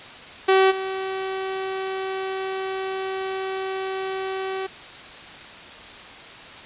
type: tone with level steps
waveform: sawtooth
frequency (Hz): 382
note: G4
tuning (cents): -45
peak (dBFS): -10 / -22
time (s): 0.48-4.67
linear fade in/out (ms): 10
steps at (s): 0.7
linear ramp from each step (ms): 20
effects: white hiss -40 dBFS RMS until 6.65 s + resampled to 8000 Hz